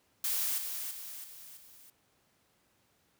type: noise with echo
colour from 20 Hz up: blue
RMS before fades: -32 dBFS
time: 0.24-0.58 s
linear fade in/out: 2 ms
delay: 330 ms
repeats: 4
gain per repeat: -6 dB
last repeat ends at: 1.9 s
effects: pink hiss -71 dBFS RMS until 3.19 s + high-pass 80 Hz 12 dB/octave